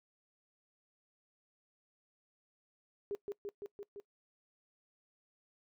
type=tone with echo; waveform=sine; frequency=405.9 Hz; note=G#4; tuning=40 cents flat; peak=-35 dBFS; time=3.11-3.15 s; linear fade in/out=0 ms; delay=170 ms; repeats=5; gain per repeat=-2 dB; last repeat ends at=4 s; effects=noise-tail reverb RT60 0.1 s tail -21 dB re dry